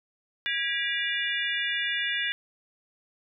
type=tone cluster; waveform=sine; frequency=1647 / 1946 / 2372 / 2866 / 3493 Hz; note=G#6 / B6 / D7 / F7 / A7; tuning=-15 / -26 / +17 / +44 / -13 cents; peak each=-31 / -32 / -34 / -33 / -33 dBFS; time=0.46-2.32 s; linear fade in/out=0 ms; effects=none